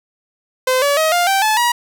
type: tone with pitch steps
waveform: sawtooth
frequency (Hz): 514 / 570.3 / 632.8 / 702.1 / 779.1 / 864.4 / 959.2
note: C5 / C#5 / D#5 / F5 / G5 / A5 / A#5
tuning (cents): -31 / +49 / +29 / +9 / -11 / -31 / +49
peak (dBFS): -9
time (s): 0.67-1.72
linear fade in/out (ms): 5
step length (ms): 150
effects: none